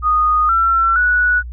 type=tone with pitch steps; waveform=sine; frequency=1237 / 1349 / 1471 Hz; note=D#6 / E6 / F#6; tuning=-10 / +40 / -11 cents; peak=-11 dBFS; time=0.02-1.43 s; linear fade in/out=50 ms; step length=470 ms; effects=added 60 Hz sine -26 dBFS peak until 1.52 s